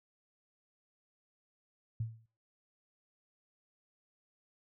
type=tone with exponential decay; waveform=sine; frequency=112.7 Hz; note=A2; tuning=42 cents sharp; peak=-30 dBFS; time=2-2.26 s; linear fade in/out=5 ms; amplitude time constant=56 ms; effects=noise-tail reverb RT60 0.4 s tail -25 dB re dry